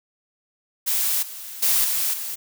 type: noise with level steps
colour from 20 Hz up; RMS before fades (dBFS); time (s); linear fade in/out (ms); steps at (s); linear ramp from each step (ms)
blue; -22 / -36 / -19 / -23 / -30; 0.86-2.36; 20; 1.22 / 1.62 / 1.84 / 2.13; 10
effects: none